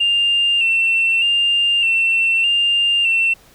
sine tone with vibrato, 2748 Hz, F7, 29 cents flat, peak -12 dBFS, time 0-3.34 s, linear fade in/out 10 ms, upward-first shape square, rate 0.82 Hz, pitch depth 33 cents each way, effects tanh soft clip ceiling -8 dBFS + pink hiss -49 dBFS RMS until 3.54 s

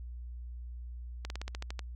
slowing click train, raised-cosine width 0.2 ms, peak -22 dBFS, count 9, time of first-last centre 1.25-1.792 s, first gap 51 ms, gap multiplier 1.08, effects added 60 Hz sine -40 dBFS peak until 1.95 s

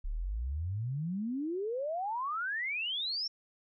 sine exponential sweep, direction up, 32.98 to 5560 Hz, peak -32 dBFS, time 0.04-3.28 s, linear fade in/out 10 ms, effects none

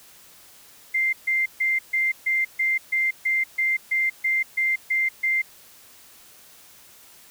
sine tone bursts, 2093 Hz, C7, in tune, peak -19 dBFS, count 14, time 0.94-5.42 s, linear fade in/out 10 ms, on 190 ms, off 140 ms, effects white hiss -50 dBFS RMS until 7.3 s

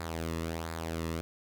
sawtooth tone with flanger, 82 Hz, E2, 9 cents flat, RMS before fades -36 dBFS, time 0-1.21 s, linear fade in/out 0 ms, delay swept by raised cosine 0.33 to 1.33 ms, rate 1.4 Hz, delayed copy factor -0.6, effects none

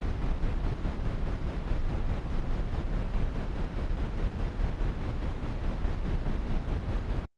brown noise with tremolo, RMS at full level -28 dBFS, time 0.01-7.26 s, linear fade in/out 10 ms, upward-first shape square, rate 4.8 Hz, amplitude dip 30%, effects low-pass 4000 Hz 12 dB/octave + Opus 24 kbps

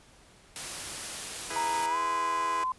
white noise, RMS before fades -37 dBFS, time 0.56-1.86 s, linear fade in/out 0 ms
10% pulse chord, E major, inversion none, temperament just, 329.6 / 412 / 494.4 Hz, E4 / G#4 / B4, 0 / -14 / +2 cents, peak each -32 dBFS, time 1.5-2.64 s, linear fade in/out 5 ms
sine tone with pitch glide, 932.3 to 1028.5 Hz, A#5 to C6, 0 to -30 cents, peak -27 dBFS, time 1.56-2.72 s, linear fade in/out 2 ms, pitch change +170 cents, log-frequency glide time 1.88-1.97 s
effects pink hiss -57 dBFS RMS until 2.78 s + resampled to 24000 Hz

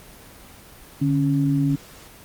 sine tone pair together, 146.8 / 276.9 Hz, D3 / C#4, 0 / -2 cents, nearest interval major seventh, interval 1098 cents, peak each -20 / -20 dBFS, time 1.01-1.76 s, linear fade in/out 10 ms, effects pink hiss -45 dBFS RMS until 2.24 s + Opus 24 kbps

